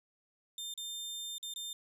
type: tone with dropouts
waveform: sawtooth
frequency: 3600 Hz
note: A7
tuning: 39 cents sharp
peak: -36 dBFS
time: 0.58-1.73 s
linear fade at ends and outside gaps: 2 ms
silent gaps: 0.739-0.776 / 1.382-1.428 / 1.538-1.56 s
effects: resampled to 32000 Hz